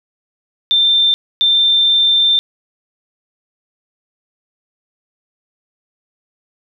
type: tone pair in turn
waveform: sine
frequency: 3577 / 3577 Hz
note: A7 / A7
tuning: +28 / +28 cents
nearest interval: unison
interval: 0 cents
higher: neither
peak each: -9 dBFS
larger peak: neither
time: 0.71-1.14 / 1.41-2.39 s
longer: second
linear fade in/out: 0 ms
effects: none